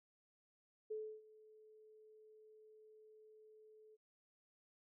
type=tone with ADSR envelope; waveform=sine; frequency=432.6 Hz; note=A4; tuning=29 cents flat; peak=-40 dBFS; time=0.9-3.97 s; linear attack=13 ms; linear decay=300 ms; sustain=-21 dB; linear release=30 ms; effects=none